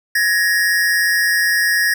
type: tone pair together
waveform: square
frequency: 1685.3 / 1864.7 Hz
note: G#6 / A#6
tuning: +25 / 0 cents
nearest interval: major second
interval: 175 cents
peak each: -17 dBFS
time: 0.15-1.94 s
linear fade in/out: 5 ms
effects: none